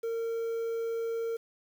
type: tone with quantisation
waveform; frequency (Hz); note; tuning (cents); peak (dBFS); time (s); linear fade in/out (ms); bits
triangle; 458.2; A#4; -30; -28; 0.03-1.37; 10; 9
effects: none